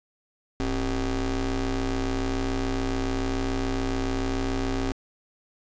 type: ring-modulated tone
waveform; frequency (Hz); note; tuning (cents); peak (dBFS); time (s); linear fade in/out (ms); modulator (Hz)
30% pulse; 121; B2; -35; -19; 0.6-4.92; 0; 148
effects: resampled to 16000 Hz + 8-bit